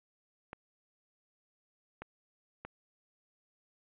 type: clicks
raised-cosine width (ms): 0.5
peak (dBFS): -27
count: 3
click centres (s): 0.531 / 2.02 / 2.65
effects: resampled to 8000 Hz